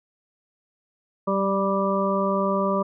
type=harmonic tone with a mistuned harmonic; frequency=196 Hz; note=G3; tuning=in tune; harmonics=1 / 2 / 3 / 5 / 6; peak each=-25 / -28 / -25 / -29 / -27 dBFS; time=1.27-2.83 s; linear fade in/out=10 ms; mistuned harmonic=1; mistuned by=-16 cents; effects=none